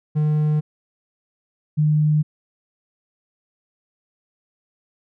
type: tone pair in turn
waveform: triangle / sine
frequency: 151.8 / 151.8 Hz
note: D#3 / D#3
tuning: -42 / -42 cents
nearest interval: unison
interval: 0 cents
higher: neither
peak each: -14 dBFS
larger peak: neither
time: 0.15-0.61 / 1.77-2.23 s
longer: neither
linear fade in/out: 20 ms
effects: none